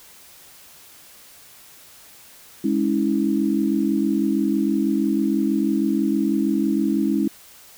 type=chord; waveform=sine; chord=C# minor; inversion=second; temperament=equal with one note detuned; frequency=207.7 / 277.2 / 323.4 Hz; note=G#3 / C#4 / E4; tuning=0 / 0 / -33 cents; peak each=-22 dBFS; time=2.64-7.28 s; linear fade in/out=5 ms; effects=white hiss -47 dBFS RMS until 7.77 s